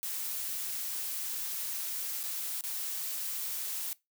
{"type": "noise with dropouts", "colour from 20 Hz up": "blue", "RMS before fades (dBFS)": -36, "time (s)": [0.03, 3.93], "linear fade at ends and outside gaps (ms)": 0, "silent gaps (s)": [[2.231, 2.237], [2.609, 2.638]], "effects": ["noise-tail reverb RT60 0.2 s tail -21 dB re dry"]}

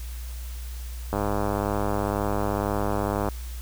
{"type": "click train", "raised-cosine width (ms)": 1, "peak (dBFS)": -12, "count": 221, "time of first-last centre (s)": [1.13, 3.287], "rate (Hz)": 102, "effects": ["added 60 Hz sine -32 dBFS peak until 3.61 s", "white hiss -46 dBFS RMS until 3.61 s"]}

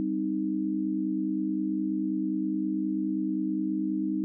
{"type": "chord", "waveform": "sine", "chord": "C minor", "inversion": "second", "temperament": "equal", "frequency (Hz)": [196, 261.6, 311.1], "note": ["G3", "C4", "Eb4"], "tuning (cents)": [0, 0, 0], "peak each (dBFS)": [-32, -33, -28], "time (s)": [0, 4.24], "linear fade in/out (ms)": 0, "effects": []}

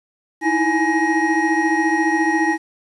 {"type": "tone cluster", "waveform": "triangle", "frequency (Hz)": [315.9, 330.3, 836, 1886], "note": ["D#4", "E4", "G#5", "A#6"], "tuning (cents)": [26, 4, 11, 20], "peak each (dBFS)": -19, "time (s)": [0.41, 2.58], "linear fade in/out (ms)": 50, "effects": ["resampled to 24000 Hz", "8-bit"]}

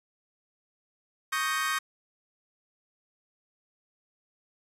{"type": "chord", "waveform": "35% pulse", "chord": "Eb dominant seventh", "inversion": "third", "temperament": "equal", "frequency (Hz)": [1108.7, 1244.5, 1568, 1864.7], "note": ["Db6", "Eb6", "G6", "Bb6"], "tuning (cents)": [0, 0, 0, 0], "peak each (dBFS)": -31, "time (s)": [1.32, 1.79], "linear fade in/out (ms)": 10, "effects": ["resampled to 32000 Hz", "9-bit"]}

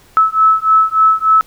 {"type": "beating tone pair", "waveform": "sine", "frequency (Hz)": [1300, 1303.4], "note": ["E6", "E6"], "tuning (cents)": [-24, -20], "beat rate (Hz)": 3.4, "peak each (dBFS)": -11, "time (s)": [0.17, 1.41], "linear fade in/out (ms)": 0, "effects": ["pink hiss -47 dBFS RMS until 1.46 s"]}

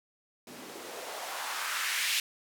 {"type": "noise with band-pass filter sweep", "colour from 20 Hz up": "blue", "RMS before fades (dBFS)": -35, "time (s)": [0.47, 2.2], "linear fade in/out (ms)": 2, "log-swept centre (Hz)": [230, 2700], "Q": 1.9, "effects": []}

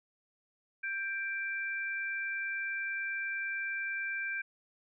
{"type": "tone pair together", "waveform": "sine", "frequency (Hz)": [1580, 2349], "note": ["G6", "D7"], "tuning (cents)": [13, 0], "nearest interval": "perfect fifth", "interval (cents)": 687, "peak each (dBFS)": [-35, -37], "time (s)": [0.83, 4.42], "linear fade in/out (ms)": 10, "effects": []}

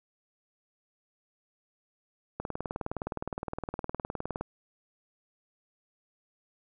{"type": "click train", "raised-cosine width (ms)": 1, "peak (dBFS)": -19, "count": 40, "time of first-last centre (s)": [2.4, 4.41], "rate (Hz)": 19.4, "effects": []}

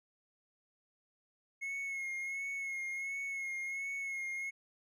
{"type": "tone with vibrato", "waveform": "triangle", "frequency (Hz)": 2173, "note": "C#7", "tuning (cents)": -35, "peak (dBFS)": -35, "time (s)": [1.61, 4.51], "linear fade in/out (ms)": 20, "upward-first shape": "sine", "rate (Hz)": 1.4, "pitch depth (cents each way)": 34, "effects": []}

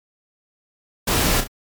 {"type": "noise with echo", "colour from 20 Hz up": "pink", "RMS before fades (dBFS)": -19, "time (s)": [1.07, 1.41], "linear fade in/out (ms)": 10, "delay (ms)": 33, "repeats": 2, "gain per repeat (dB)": -8, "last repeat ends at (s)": 1.476, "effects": ["MP3 96 kbps"]}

